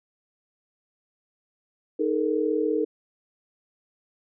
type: chord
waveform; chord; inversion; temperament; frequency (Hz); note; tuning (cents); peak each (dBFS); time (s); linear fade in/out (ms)
sine; D# suspended fourth; none; equal with one note detuned; 311.1 / 426 / 466.2; D#4 / G#4 / A#4; 0 / +44 / 0; -26; 1.99-2.85; 10
effects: none